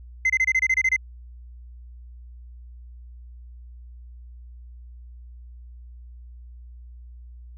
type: tone bursts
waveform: sine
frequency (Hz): 2064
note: C7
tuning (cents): -24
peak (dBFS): -14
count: 10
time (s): 0.25-0.964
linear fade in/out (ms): 5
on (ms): 48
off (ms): 26
effects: tanh soft clip ceiling -16 dBFS + added 60 Hz sine -40 dBFS peak until 7.57 s